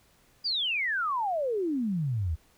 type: exponential sweep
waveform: sine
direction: down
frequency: 4931 to 73.42 Hz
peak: -26 dBFS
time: 0.44-2.36 s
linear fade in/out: 20 ms
effects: pink hiss -63 dBFS RMS until 2.57 s